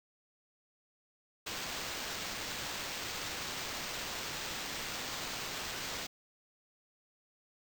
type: noise with sample-and-hold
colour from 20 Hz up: blue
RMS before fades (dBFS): -40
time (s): 1.46-6.07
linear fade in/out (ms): 10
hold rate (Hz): 11025
effects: none